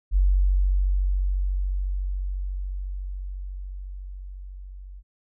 sine tone with level ramp, 47 Hz, F#1, 28 cents sharp, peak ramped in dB -15 to -38 dBFS, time 0.11-5.03 s, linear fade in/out 50 ms, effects none

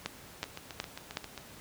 two click trains, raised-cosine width 0.2 ms, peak -23 / -15 dBFS, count 8 / 4, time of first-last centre 0.44-1.377 / 0.06-1.171 s, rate 7.47 / 2.7 Hz, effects pink hiss -51 dBFS RMS until 1.6 s + high-pass 60 Hz 12 dB/octave

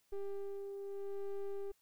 triangle ring-modulated tone, 198.6 Hz, G3, 23 cents sharp, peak -33 dBFS, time 0.12-1.72 s, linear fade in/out 10 ms, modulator 199 Hz, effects white hiss -75 dBFS RMS until 1.81 s

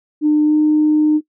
sine tone with pitch glide, 301.5 to 304.8 Hz, D4 to D#4, +46 to -36 cents, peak -9 dBFS, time 0.21-1.21 s, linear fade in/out 50 ms, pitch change +18 cents, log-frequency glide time 0.43-0.55 s, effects noise-tail reverb RT60 0.1 s tail -20 dB re dry + tanh soft clip ceiling -5 dBFS

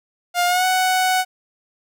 sawtooth tone with pitch glide, 706 to 743.2 Hz, F5 to F#5, +19 to +7 cents, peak -12 dBFS, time 0.34-1.25 s, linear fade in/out 50 ms, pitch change +88 cents, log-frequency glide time 0.46-0.65 s, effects none

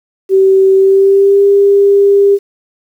sine tone with pitch glide, 384.4 to 400 Hz, G4 to G4, -34 to +35 cents, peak -4 dBFS, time 0.29-2.39 s, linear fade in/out 50 ms, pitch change +69 cents, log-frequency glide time 0.75-1.43 s, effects 7-bit

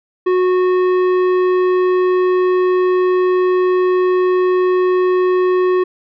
sine tone with tanh clipping, 366.4 Hz, F#4, 17 cents flat, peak -13 dBFS, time 0.26-5.84 s, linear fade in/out 10 ms, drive 12 dB, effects none

